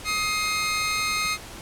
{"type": "tone pair together", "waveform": "20% pulse", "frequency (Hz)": [1257.6, 2115], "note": ["D#6", "C7"], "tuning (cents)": [18, 18], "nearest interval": "major sixth", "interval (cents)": 900, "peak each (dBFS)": [-21, -21], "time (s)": [0.04, 1.38], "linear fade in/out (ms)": 50, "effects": ["pink hiss -40 dBFS RMS until 1.61 s", "low-pass 12000 Hz 12 dB/octave"]}